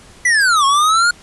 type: linear two-way sweep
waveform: square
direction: down then up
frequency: 2006 to 1080 to 1448 Hz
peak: -11 dBFS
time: 0.25-1.11 s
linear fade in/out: 5 ms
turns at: 0.65 s
effects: pink hiss -43 dBFS RMS until 1.22 s + resampled to 24000 Hz